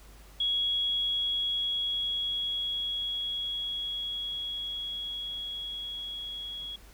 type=tone with level ramp; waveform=sine; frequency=3330 Hz; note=G#7; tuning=4 cents sharp; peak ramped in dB=-25 to -36 dBFS; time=0.4-6.76 s; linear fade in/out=5 ms; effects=added 50 Hz sine -51 dBFS peak until 6.93 s + pink hiss -56 dBFS RMS until 6.93 s